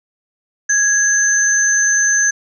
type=tone pair together; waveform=sine; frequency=1661.2 / 6211 Hz; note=G#6 / G8; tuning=0 / -17 cents; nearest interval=octave + major seventh; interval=2283 cents; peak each=-14 dBFS; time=0.69-2.31 s; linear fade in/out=10 ms; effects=none